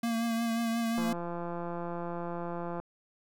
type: tone with vibrato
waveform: square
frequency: 230.2 Hz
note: A#3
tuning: 22 cents flat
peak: -29 dBFS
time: 0.03-1.13 s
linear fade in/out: 5 ms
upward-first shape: triangle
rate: 5.6 Hz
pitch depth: 32 cents each way
type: click train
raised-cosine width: 1 ms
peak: -24 dBFS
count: 314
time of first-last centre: 0.98-2.8 s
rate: 172 Hz
effects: none